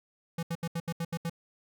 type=tone bursts; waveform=square; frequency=167.4 Hz; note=E3; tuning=27 cents sharp; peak=-31 dBFS; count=8; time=0.38-1.297 s; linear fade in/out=5 ms; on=49 ms; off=75 ms; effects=none